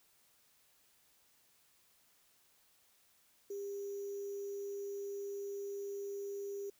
sine tone with sample-and-hold, 399.9 Hz, G4, 35 cents sharp, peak -39 dBFS, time 3.5-6.7 s, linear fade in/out 5 ms, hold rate 6300 Hz, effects white hiss -70 dBFS RMS until 6.79 s

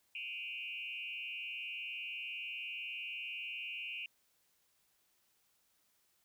sine tone with frequency modulation, 2637 Hz, E7, in tune, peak -40 dBFS, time 0.15-4.06 s, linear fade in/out 2 ms, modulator 129 Hz, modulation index 2, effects white hiss -75 dBFS RMS until 6.24 s

